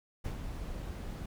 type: noise with ADSR envelope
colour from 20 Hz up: brown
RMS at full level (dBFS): -35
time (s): 0.24-1.26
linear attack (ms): 13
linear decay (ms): 89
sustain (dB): -5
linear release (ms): 5
effects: none